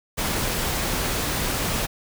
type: noise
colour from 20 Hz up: pink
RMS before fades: -25 dBFS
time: 0.17-1.87 s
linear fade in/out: 20 ms
effects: none